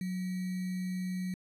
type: tone with sample-and-hold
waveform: sine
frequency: 183.7 Hz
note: F#3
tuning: 12 cents flat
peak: -32 dBFS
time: 0.01-1.34 s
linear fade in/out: 2 ms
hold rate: 2100 Hz
effects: resampled to 32000 Hz